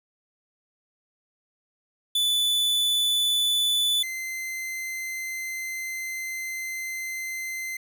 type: tone pair in turn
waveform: 45% pulse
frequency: 3483 / 2071 Hz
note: A7 / C7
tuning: -18 / -18 cents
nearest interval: major sixth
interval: 900 cents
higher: first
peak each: -21 / -30 dBFS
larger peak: first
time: 2.15-4.03 / 4.03-7.77 s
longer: second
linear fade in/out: 5 ms
effects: none